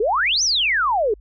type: exponential two-way sweep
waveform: sine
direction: up then down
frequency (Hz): 392 to 6300 to 392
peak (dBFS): -16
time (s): 0-1.14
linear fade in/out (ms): 5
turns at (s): 0.43
effects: added 50 Hz sine -43 dBFS peak until 1.2 s